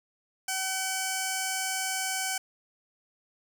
5% pulse tone with notch filter, 760 Hz, F#5, 46 cents sharp, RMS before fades -31 dBFS, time 0.48-2.38 s, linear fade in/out 5 ms, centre 3800 Hz, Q 1.7, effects none

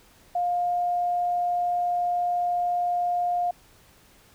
sine tone, 707 Hz, F5, 21 cents sharp, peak -22 dBFS, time 0.35-3.51 s, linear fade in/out 5 ms, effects pink hiss -56 dBFS RMS until 4.34 s

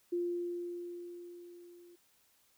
sine tone with level ramp, 349.2 Hz, F4, in tune, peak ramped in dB -30 to -55 dBFS, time 0.12-1.96 s, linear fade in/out 10 ms, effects white hiss -70 dBFS RMS until 2.57 s

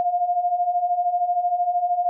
sine beating tone pair, 698.5 / 711.5 Hz, F5 / F5, 0 / +32 cents, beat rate 13 Hz, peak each -25 / -20 dBFS, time 0-2.09 s, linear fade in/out 0 ms, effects none

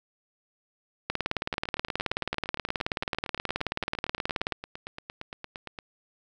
two click trains, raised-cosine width 0.3 ms, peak -21 / -11 dBFS, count 38 / 65, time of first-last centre 1.54-5.788 / 1.1-4.522 s, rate 8.71 / 18.7 Hz, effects none

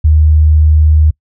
sine tone, 77 Hz, D#2, 17 cents flat, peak -4 dBFS, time 0.04-1.11 s, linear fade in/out 10 ms, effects noise-tail reverb RT60 0.1 s tail -25 dB re dry

